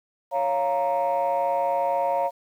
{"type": "chord", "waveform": "sine", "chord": "Bb minor", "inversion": "first", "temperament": "equal", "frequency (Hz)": [554.4, 698.5, 932.3], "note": ["Db5", "F5", "Bb5"], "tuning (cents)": [0, 0, 0], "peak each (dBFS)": -24, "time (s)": [0.31, 2.31], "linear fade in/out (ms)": 50, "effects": ["tanh soft clip ceiling -16 dBFS", "9-bit"]}